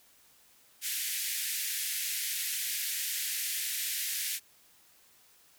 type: band-pass noise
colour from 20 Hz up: white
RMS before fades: -34 dBFS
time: 0.81-4.4 s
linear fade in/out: 50 ms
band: 1700 to 16000 Hz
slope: 48 dB/octave
effects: white hiss -62 dBFS RMS until 5.58 s